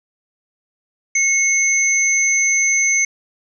sine tone pair together, 2180 / 6191 Hz, C#7 / G8, -29 / -22 cents, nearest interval octave + tritone, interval 1807 cents, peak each -16 dBFS, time 1.15-3.05 s, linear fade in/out 5 ms, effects none

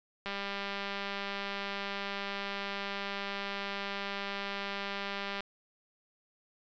click train, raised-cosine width 0.3 ms, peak -21 dBFS, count 1025, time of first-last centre 0.26-5.406 s, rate 199 Hz, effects resampled to 16000 Hz

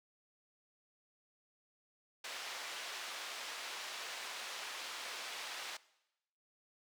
white band-pass noise, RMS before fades -45 dBFS, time 2.24-5.77 s, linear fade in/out 5 ms, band 600 to 4200 Hz, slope 12 dB/octave, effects noise-tail reverb RT60 0.9 s tail -20 dB re dry

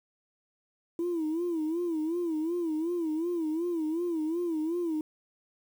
sine tone with vibrato, 329.6 Hz, E4, in tune, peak -26 dBFS, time 0.99-5.01 s, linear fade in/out 2 ms, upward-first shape sine, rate 2.7 Hz, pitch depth 120 cents each way, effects tanh soft clip ceiling -25 dBFS + 9-bit

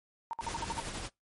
sine tone bursts, 920 Hz, A#5, 23 cents flat, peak -32 dBFS, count 7, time 0.31-0.8 s, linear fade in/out 0 ms, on 22 ms, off 56 ms
pink noise with tremolo, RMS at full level -38 dBFS, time 0.4-1.1 s, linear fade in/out 50 ms, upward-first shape sine, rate 11 Hz, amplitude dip 40%
effects noise-tail reverb RT60 0.2 s tail -26 dB re dry + MP3 48 kbps

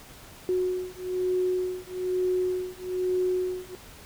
sine beating tone pair, 366.1 / 367.2 Hz, F#4 / F#4, -18 / -13 cents, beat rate 1.1 Hz, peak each -28 dBFS, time 0.49-3.75 s, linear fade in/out 0 ms, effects pink hiss -48 dBFS RMS until 4.05 s

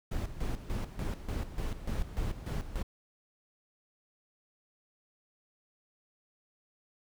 brown noise with tremolo, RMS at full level -33 dBFS, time 0.11-2.83 s, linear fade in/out 10 ms, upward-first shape square, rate 3.4 Hz, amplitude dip 70%, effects none

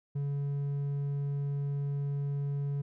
sine tone with hard clipping, 141.7 Hz, C#3, 38 cents sharp, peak -31 dBFS, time 0.15-2.82 s, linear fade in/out 10 ms, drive 3 dB, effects none

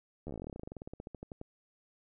slowing click train, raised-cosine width 2 ms, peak -29 dBFS, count 29, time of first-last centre 0.27-1.414 s, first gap 12 ms, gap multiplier 1.08, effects none

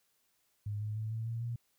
sine tone with pitch steps, 103.83 / 106.56 / 109.37 / 112.25 / 115.21 / 118.24 Hz, G#2 / G#2 / A2 / A2 / A#2 / A#2, 0 / +45 / -10 / +35 / -20 / +25 cents, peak -34 dBFS, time 0.66-1.56 s, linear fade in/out 5 ms, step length 150 ms, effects white hiss -75 dBFS RMS until 1.78 s

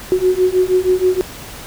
sine beating tone pair, 365 / 371.3 Hz, F#4 / F#4, -24 / +6 cents, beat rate 6.3 Hz, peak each -15 / -14 dBFS, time 0.12-1.21 s, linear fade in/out 0 ms, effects pink hiss -33 dBFS RMS until 1.66 s

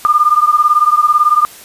sine beating tone pair, 1200 / 1218 Hz, D6 / D#6, +37 / -37 cents, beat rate 18 Hz, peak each -10 / -11 dBFS, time 0.05-1.45 s, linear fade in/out 0 ms, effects white hiss -36 dBFS RMS until 1.64 s + resampled to 32000 Hz

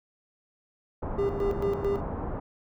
pink low-pass noise, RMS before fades -33 dBFS, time 1.02-2.4 s, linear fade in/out 10 ms, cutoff 1100 Hz, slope 24 dB/octave
triangle tone with tremolo, 400 Hz, G4, 35 cents sharp, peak -22 dBFS, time 1.18-2.01 s, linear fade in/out 10 ms, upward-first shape square, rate 4.5 Hz, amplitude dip 65%
effects none

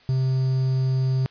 triangle tone with quantisation, 131 Hz, C3, 2 cents sharp, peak -17 dBFS, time 0.09-1.26 s, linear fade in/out 0 ms, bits 7, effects white hiss -54 dBFS RMS until 1.3 s + resampled to 11025 Hz

